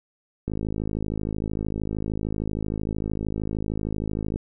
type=click train; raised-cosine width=3 ms; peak=-15 dBFS; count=207; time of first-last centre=0.48-4.359 s; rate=53.1 Hz; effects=none